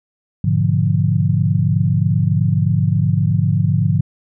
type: chord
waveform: sine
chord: G# diminished seventh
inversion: none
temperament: equal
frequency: 103.83 / 123.47 / 146.83 / 174.61 Hz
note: G#2 / B2 / D3 / F3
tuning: 0 / 0 / 0 / 0 cents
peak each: -17 / -21 / -17 / -19 dBFS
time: 0.44-4.01 s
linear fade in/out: 5 ms
effects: none